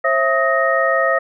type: tone cluster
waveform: sine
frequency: 536 / 662 / 1263 / 1862 Hz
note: C5 / E5 / D#6 / A#6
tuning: +42 / +7 / +26 / -2 cents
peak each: -19 dBFS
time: 0.04-1.19 s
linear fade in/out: 10 ms
effects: none